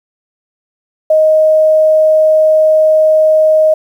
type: tone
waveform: sine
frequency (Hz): 625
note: D#5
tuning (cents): +8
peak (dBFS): -5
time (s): 1.1-3.74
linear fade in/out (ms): 5
effects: 7-bit